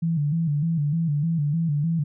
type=tone with vibrato; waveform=sine; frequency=155.56 Hz; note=D#3; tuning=in tune; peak=-20 dBFS; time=0.02-2.04 s; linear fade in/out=10 ms; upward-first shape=square; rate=3.3 Hz; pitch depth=110 cents each way; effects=none